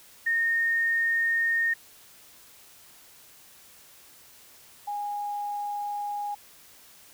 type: tone pair in turn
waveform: sine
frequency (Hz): 1840 / 822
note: A#6 / G#5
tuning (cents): -23 / -18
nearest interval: octave + major second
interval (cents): 1395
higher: first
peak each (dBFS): -22 / -29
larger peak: first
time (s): 0.26-1.74 / 4.87-6.35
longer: neither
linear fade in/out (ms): 10
effects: white hiss -53 dBFS RMS until 7.13 s